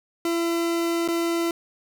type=tone with dropouts; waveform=40% pulse; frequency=337.1 Hz; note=E4; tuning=39 cents sharp; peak=-21 dBFS; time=0.25-1.51 s; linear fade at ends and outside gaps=2 ms; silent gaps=1.078-1.085 s; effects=none